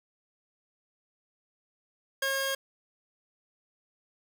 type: tone pair together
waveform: sawtooth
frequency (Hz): 541.6 / 1623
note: C#5 / G#6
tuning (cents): -40 / -40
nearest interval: octave + perfect fifth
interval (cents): 1900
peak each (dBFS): -28 / -26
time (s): 2.22-2.55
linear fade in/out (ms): 5
effects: none